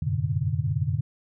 sine tone cluster, 90.1 / 99 / 112.7 / 130.1 / 147.4 Hz, F#2 / G2 / A2 / C3 / D3, -45 / +18 / +42 / -9 / +7 cents, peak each -30 / -33 / -29 / -29 / -28 dBFS, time 0.02-1.01 s, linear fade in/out 5 ms, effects none

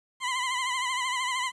20% pulse tone with vibrato, 1017 Hz, C6, 50 cents flat, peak -22 dBFS, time 0.2-1.52 s, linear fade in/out 50 ms, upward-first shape sine, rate 13 Hz, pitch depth 67 cents each way, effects resampled to 24000 Hz + 10-bit

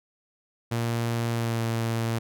sawtooth tone with pitch glide, 116.8 to 114.66 Hz, A#2 to A#2, +4 to -28 cents, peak -21 dBFS, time 0.71-2.19 s, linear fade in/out 10 ms, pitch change -32 cents, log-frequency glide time 1.31-1.61 s, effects none

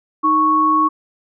sine tone pair together, 311.1 / 1107.2 Hz, D#4 / C#6, 0 / -2 cents, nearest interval octave + minor seventh, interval 2198 cents, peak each -19 / -12 dBFS, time 0.23-0.89 s, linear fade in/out 20 ms, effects none

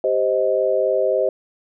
sine chord, C minor, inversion second, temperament equal with one note detuned, 392 / 523.3 / 626.9 Hz, G4 / C5 / Eb5, 0 / 0 / +13 cents, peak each -22 / -19 / -20 dBFS, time 0.04-1.29 s, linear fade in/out 2 ms, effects none

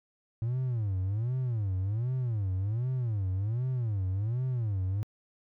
triangle tone with vibrato, 110 Hz, A2, in tune, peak -25 dBFS, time 0.42-5.03 s, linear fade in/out 0 ms, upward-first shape sine, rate 1.3 Hz, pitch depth 290 cents each way, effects tanh soft clip ceiling -21 dBFS

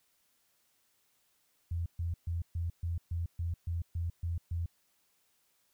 sine tone bursts, 84.9 Hz, F2, 48 cents flat, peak -31 dBFS, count 11, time 1.71-4.66 s, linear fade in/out 5 ms, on 150 ms, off 130 ms, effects white hiss -73 dBFS RMS until 5.73 s

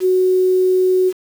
sine tone with quantisation, 370.3 Hz, F#4, 1 cent sharp, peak -11 dBFS, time 0-1.13 s, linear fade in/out 50 ms, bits 6, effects none

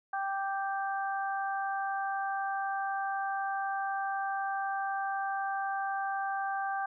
harmonic tone, 392 Hz, G4, in tune, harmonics 2 / 3 / 4, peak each -32 / -39 / -37 dBFS, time 0.13-6.86 s, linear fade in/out 5 ms, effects none

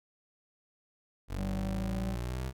25% pulse exponential sweep, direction up, 46.25 to 66.2 Hz, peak -30 dBFS, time 1.28-2.53 s, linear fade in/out 50 ms
harmonic tone, 191.2 Hz, G3, 43 cents flat, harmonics 1 / 3 / 4, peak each -34 / -46 / -52 dBFS, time 1.36-2.17 s, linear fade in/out 50 ms
effects none

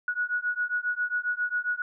sine beating tone pair, 1458 / 1465.4 Hz, F#6 / F#6, -26 / -17 cents, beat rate 7.4 Hz, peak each -29 dBFS, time 0.08-1.82 s, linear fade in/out 2 ms, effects none

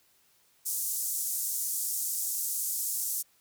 white band-pass noise, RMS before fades -32 dBFS, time 0.65-3.23 s, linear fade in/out 20 ms, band 6500 to 15000 Hz, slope 24 dB/octave, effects white hiss -66 dBFS RMS until 3.4 s

